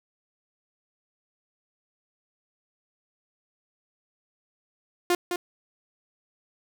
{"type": "tone with echo", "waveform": "sawtooth", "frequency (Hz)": 353.4, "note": "F4", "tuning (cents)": 21, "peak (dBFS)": -16, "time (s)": [5.1, 5.15], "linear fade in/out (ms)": 2, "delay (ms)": 210, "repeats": 1, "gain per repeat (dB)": -6, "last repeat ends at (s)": 5.36, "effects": []}